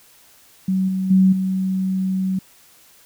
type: tone with level steps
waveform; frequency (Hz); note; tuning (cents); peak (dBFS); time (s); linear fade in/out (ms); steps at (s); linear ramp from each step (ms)
sine; 188.8; F#3; +35; -16 / -19 / -10 / -18; 0.68-2.39; 5; 0.88 / 1.1 / 1.32; 10
effects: white hiss -51 dBFS RMS until 3.05 s